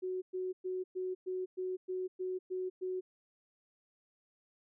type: tone bursts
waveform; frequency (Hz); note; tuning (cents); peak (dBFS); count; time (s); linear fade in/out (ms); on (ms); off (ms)
sine; 370; F#4; 0; -34; 10; 0.02-3.01; 20; 200; 110
effects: none